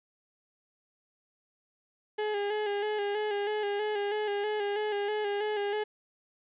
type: tone with vibrato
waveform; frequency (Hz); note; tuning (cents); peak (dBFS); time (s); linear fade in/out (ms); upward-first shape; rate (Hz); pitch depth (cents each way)
35% pulse; 415.3; G#4; 0; -27; 2.18-5.84; 10; square; 3.1; 38
effects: resampled to 8000 Hz + 11-bit